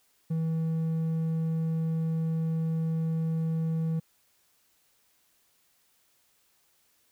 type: tone with hard clipping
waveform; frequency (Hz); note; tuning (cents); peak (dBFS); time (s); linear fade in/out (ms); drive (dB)
sine; 161.8; E3; -32; -27; 0.3-4; 10; 3
effects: white hiss -68 dBFS RMS until 7.11 s